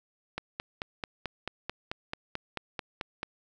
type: click train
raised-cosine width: 0.3 ms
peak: -17 dBFS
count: 14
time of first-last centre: 0.38-3.231 s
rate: 4.56 Hz
effects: none